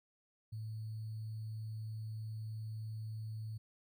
sine tone with sample-and-hold, 109.6 Hz, A2, 6 cents flat, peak -40 dBFS, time 0.52-3.58 s, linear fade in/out 10 ms, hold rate 4410 Hz, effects none

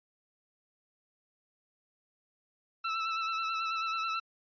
sawtooth tone with vibrato, 1324 Hz, E6, 7 cents sharp, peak -27 dBFS, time 2.84-4.2 s, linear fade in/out 10 ms, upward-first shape sine, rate 9.2 Hz, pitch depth 28 cents each way, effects resampled to 11025 Hz

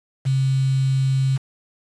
sine tone with quantisation, 133.3 Hz, C3, 33 cents sharp, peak -16 dBFS, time 0.25-1.38 s, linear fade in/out 20 ms, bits 6, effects resampled to 22050 Hz

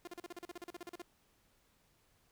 sawtooth tone bursts, 349.2 Hz, F4, in tune, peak -40 dBFS, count 16, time 0.05-1.019 s, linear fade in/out 2 ms, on 24 ms, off 39 ms, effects pink hiss -72 dBFS RMS until 2.31 s

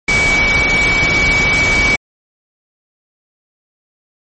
sine tone in noise, 2276 Hz, C#7, 45 cents sharp, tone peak -11 dBFS, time 0.08-1.96 s, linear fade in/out 5 ms, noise pink, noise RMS -17 dBFS, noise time 0.08-1.96 s, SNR +3 dB, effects low-pass 9000 Hz 12 dB/octave + MP3 32 kbps

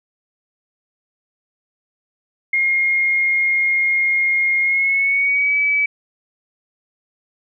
sine tone with pitch glide, 2138 to 2291 Hz, C7 to D7, +37 to -44 cents, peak -14 dBFS, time 2.53-5.86 s, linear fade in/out 5 ms, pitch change +119 cents, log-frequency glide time 4.61-5.57 s, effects none

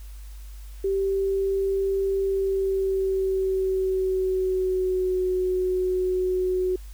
sine tone with pitch glide, 389.6 to 368.6 Hz, G4 to F#4, -11 to -7 cents, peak -21 dBFS, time 0.84-6.76 s, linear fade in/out 5 ms, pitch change -96 cents, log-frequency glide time 2.21-5.25 s, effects added 50 Hz sine -37 dBFS peak until 6.93 s + white hiss -54 dBFS RMS until 6.93 s

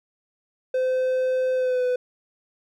triangle tone with pitch glide, 514 to 499.7 Hz, C5 to B4, -31 to +20 cents, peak -18 dBFS, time 0.74-1.96 s, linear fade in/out 5 ms, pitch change -49 cents, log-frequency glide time 1.55-1.85 s, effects none

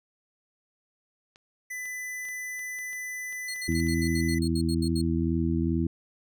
clicks, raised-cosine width 0.2 ms, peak -35 dBFS, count 12, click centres 1.359 / 1.856 / 2.253 / 2.287 / 2.593 / 2.788 / 2.931 / 3.326 / 3.561 / 3.722 / 3.8 / 3.869 s
square tone, 2000 Hz, B6, 21 cents sharp, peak -34 dBFS, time 1.7-4.39 s, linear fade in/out 10 ms
30% pulse tone bursts, 4288 Hz, C8, 42 cents sharp, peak -32 dBFS, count 12, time 3.48-5.015 s, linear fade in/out 5 ms, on 61 ms, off 73 ms
harmonic tone, 82.41 Hz, E2, in tune, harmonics 1 / 2 / 3 / 4, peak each -29 / -29 / -29 / -29 dBFS, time 3.68-5.87 s, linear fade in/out 5 ms
effects none

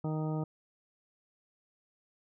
harmonic tone, 155.56 Hz, D#3, in tune, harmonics 1 / 2 / 3 / 4 / 5 / 6 / 8, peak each -32 / -38 / -42 / -44 / -46 / -48 / -50 dBFS, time 0.04-0.44 s, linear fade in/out 5 ms, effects none

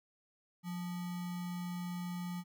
sine tone with sample-and-hold, 177.4 Hz, F3, 27 cents sharp, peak -37 dBFS, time 0.63-2.44 s, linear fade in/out 50 ms, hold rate 1050 Hz, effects none

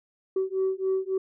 sine beating tone pair, 378.7 / 382.3 Hz, F#4 / G4, +40 / -43 cents, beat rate 3.6 Hz, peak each -26 dBFS, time 0.36-1.18 s, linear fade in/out 5 ms, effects tanh soft clip ceiling -19 dBFS

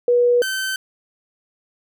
sine / sawtooth tone pair in turn, 485.1 / 1540.1 Hz, B4 / G6, -31 / -31 cents, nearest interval octave + minor sixth, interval 2000 cents, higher second, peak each -12 / -18 dBFS, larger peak first, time 0.08-0.42 / 0.42-0.76 s, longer neither, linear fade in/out 2 ms, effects none

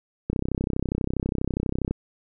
click train, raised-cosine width 3 ms, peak -12 dBFS, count 53, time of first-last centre 0.3-1.91 s, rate 32.3 Hz, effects none

